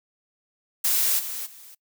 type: noise with level steps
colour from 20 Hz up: blue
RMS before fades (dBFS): -22 / -32 / -46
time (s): 0.84-1.75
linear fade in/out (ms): 10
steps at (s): 1.18 / 1.45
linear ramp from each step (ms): 20
effects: noise-tail reverb RT60 0.1 s tail -23 dB re dry